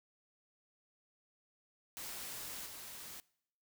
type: noise with level steps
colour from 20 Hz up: white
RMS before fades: -45 / -49 dBFS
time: 1.97-3.2 s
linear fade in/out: 0 ms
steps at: 2.66 s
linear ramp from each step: 2 ms
effects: noise-tail reverb RT60 0.7 s tail -23 dB re dry